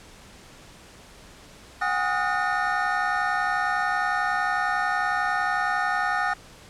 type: tone cluster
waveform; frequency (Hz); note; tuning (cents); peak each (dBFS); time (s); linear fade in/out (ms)
triangle; 736 / 807 / 1251 / 1451 / 1817; F#5 / G#5 / D#6 / F#6 / A#6; -9 / -50 / +9 / -34 / -45; -27; 1.81-6.34; 10
effects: pink hiss -48 dBFS RMS until 6.69 s + low-pass 9000 Hz 12 dB/octave